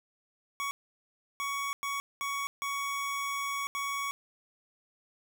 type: tone bursts at uneven times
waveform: 25% pulse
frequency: 1120 Hz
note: C#6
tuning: 18 cents sharp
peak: -28 dBFS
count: 6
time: 0.6-0.71 / 1.4-1.73 / 1.83-2 / 2.21-2.47 / 2.62-3.67 / 3.75-4.11 s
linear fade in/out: 0 ms
effects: none